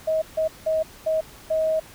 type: tone bursts at uneven times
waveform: sine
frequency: 634 Hz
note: D#5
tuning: 32 cents sharp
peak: -19 dBFS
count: 5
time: 0.07-0.22 / 0.37-0.48 / 0.66-0.83 / 1.06-1.21 / 1.5-1.8 s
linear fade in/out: 10 ms
effects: pink hiss -46 dBFS RMS until 1.94 s